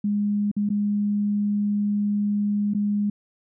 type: tone with dropouts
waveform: sine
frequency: 205.8 Hz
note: G#3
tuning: 16 cents flat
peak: -20 dBFS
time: 0.04-3.1 s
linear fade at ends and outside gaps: 5 ms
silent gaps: 0.515-0.565 / 0.691-0.701 / 2.737-2.747 s
effects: none